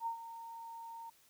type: tone with ADSR envelope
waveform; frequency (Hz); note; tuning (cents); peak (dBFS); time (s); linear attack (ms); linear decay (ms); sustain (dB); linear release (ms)
sine; 919; A#5; -25; -33; 0-1.1; 63; 100; -12; 7
effects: white hiss -67 dBFS RMS until 1.29 s